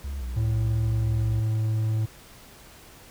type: tone with vibrato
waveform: triangle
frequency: 65.41 Hz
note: C2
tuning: in tune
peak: -27 dBFS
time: 0.04-1.41 s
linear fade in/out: 5 ms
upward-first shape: square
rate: 3 Hz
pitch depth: 99 cents each way
type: tone with pitch glide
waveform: triangle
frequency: 110.5 to 109.61 Hz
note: A2 to A2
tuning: +8 to -6 cents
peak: -20 dBFS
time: 0.36-2.06 s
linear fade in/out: 10 ms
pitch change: -14 cents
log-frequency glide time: 0.95-1.46 s
effects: pink hiss -49 dBFS RMS until 3.1 s